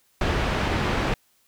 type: low-pass noise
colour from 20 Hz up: pink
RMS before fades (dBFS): -24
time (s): 0.21-1.14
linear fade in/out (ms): 2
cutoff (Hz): 2800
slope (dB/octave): 12
effects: white hiss -64 dBFS RMS until 1.47 s